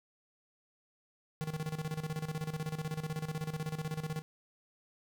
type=tone with tremolo; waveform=square; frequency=156.5 Hz; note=D#3; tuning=10 cents sharp; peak=-34 dBFS; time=1.41-4.22 s; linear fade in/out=0 ms; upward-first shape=square; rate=16 Hz; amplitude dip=75%; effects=none